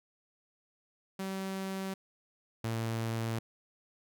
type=tone pair in turn; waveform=sawtooth; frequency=191.9 / 113.61 Hz; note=G3 / A#2; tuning=-37 / -44 cents; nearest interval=major sixth; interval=907 cents; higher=first; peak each=-31 / -28 dBFS; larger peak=second; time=1.19-1.94 / 2.64-3.39 s; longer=neither; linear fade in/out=5 ms; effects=none